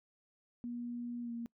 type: tone with pitch glide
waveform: sine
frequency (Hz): 240 to 234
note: B3 to A#3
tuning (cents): -49 to +7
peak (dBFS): -38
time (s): 0.64-1.46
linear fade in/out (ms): 0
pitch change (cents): -44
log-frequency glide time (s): 1.22-1.32
effects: noise-tail reverb RT60 0.1 s tail -24 dB re dry